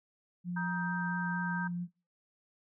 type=tone with vibrato; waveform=sine; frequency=175.8 Hz; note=F3; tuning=12 cents sharp; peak=-33 dBFS; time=0.44-1.88 s; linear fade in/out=50 ms; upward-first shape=sine; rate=4.4 Hz; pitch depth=12 cents each way
type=harmonic tone; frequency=314.2 Hz; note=D#4; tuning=17 cents sharp; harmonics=3 / 4 / 5; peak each=-38 / -46 / -36 dBFS; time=0.56-1.68 s; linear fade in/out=10 ms
effects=noise-tail reverb RT60 0.3 s tail -22 dB re dry